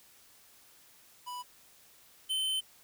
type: tone pair in turn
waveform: square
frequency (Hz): 987.8 / 3070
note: B5 / G7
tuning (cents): 0 / -37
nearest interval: octave + minor sixth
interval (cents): 1963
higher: second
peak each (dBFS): -39 / -30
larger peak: second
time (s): 1.26-1.43 / 2.29-2.61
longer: second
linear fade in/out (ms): 20
effects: white hiss -60 dBFS RMS until 2.83 s